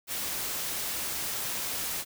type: noise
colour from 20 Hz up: white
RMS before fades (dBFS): -33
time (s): 0.07-2.05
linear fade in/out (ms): 50
effects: none